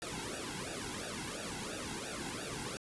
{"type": "noise with flanger", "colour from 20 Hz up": "pink", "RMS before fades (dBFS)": -41, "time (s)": [0.02, 2.77], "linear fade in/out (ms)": 0, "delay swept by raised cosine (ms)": [0.94, 1.71], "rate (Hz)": 2.9, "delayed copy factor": -1, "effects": ["resampled to 24000 Hz"]}